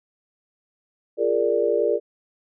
sine chord, Bb dominant seventh, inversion second, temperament equal, 349.2 / 415.3 / 466.2 / 587.3 Hz, F4 / Ab4 / Bb4 / D5, 0 / 0 / 0 / 0 cents, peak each -27 / -23 / -22 / -24 dBFS, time 1.17-2 s, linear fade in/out 50 ms, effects none

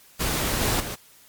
pink noise with level steps, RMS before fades -25 / -23 / -32 dBFS, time 0.19-0.96 s, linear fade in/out 20 ms, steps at 0.61 / 0.8 s, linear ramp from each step 2 ms, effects white hiss -53 dBFS RMS until 1.28 s + MP3 96 kbps

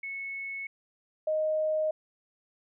sine tone pair in turn, 2201 / 621.9 Hz, C#7 / D#5, -13 / -1 cents, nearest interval octave + minor seventh, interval 2188 cents, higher first, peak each -34 / -25 dBFS, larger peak second, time 0.03-0.67 / 1.27-1.91 s, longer neither, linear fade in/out 5 ms, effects none

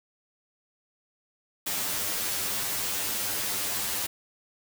white noise with comb filter, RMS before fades -30 dBFS, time 1.66-4.07 s, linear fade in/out 10 ms, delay 10 ms, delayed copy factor +0.95, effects none

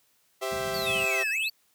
sawtooth chord, C major, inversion second, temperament equal, 392 / 523.3 / 659.3 Hz, G4 / C5 / E5, 0 / 0 / 0 cents, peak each -29 / -32 / -28 dBFS, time 0.41-1.24 s, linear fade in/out 20 ms
white low-pass noise, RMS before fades -41 dBFS, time 0.51-1.05 s, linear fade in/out 5 ms, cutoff 230 Hz, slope 96 dB/octave
square exponential two-way sweep, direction down then up, 4699 to 1593 to 4699 Hz, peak -33 dBFS, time 0.74-1.5 s, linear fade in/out 5 ms, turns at 1.3 s
triangle tone with vibrato, 2600 Hz, E7, 24 cents flat, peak -25 dBFS, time 0.86-1.49 s, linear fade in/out 10 ms, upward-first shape triangle, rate 15 Hz, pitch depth 10 cents each way
effects white hiss -67 dBFS RMS until 1.74 s + high-pass 80 Hz 12 dB/octave

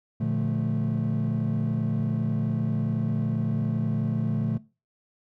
triangle chord, Bb major seventh, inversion none, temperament equal with one note detuned, 116.54 / 146.83 / 174.61 / 219.1 Hz, Bb2 / D3 / F3 / A3, 0 / 0 / 0 / -7 cents, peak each -26 / -26 / -30 / -26 dBFS, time 0.2-4.58 s, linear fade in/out 10 ms, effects noise-tail reverb RT60 0.3 s tail -20 dB re dry + tanh soft clip ceiling -16 dBFS

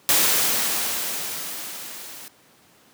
white noise with level ramp, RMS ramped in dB -17 to -40 dBFS, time 0.09-2.28 s, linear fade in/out 0 ms, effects pink hiss -55 dBFS RMS until 2.93 s + high-pass 150 Hz 12 dB/octave

